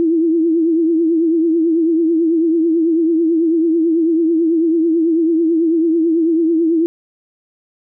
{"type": "tone with vibrato", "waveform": "sine", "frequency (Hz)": 328.4, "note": "E4", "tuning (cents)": -6, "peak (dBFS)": -11, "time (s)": [0, 6.86], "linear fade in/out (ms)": 0, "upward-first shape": "triangle", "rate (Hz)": 9.1, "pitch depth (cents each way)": 88, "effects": []}